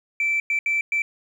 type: tone bursts at uneven times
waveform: sine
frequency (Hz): 2330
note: D7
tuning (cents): -14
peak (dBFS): -18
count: 4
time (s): 0.2-0.4 / 0.5-0.59 / 0.66-0.81 / 0.92-1.02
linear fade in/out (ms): 2
effects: tanh soft clip ceiling -16 dBFS + 9-bit